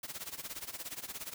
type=noise with tremolo; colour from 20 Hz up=white; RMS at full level=-40 dBFS; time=0.03-1.34 s; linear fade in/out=5 ms; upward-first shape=sine; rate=17 Hz; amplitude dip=85%; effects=none